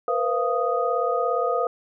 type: tone cluster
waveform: sine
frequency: 472.8 / 510 / 688 / 1244 Hz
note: A#4 / C5 / F5 / D#6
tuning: +24 / -44 / -26 / -1 cents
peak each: -26 dBFS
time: 0.08-1.67 s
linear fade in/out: 2 ms
effects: none